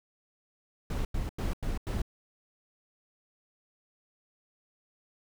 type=noise bursts; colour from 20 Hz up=brown; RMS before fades=-31 dBFS; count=5; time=0.9-2.018 s; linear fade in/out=2 ms; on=150 ms; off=92 ms; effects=none